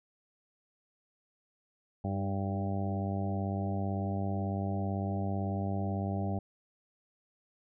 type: harmonic tone with a mistuned harmonic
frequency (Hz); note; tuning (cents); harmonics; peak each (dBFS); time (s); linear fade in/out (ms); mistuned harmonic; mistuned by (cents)
98; G2; 0; 1 / 2 / 3 / 4 / 5 / 6 / 7 / 8; -33 / -35 / -42 / -44 / -50 / -44 / -42 / -43; 2.04-6.39; 5; 3; +16
effects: none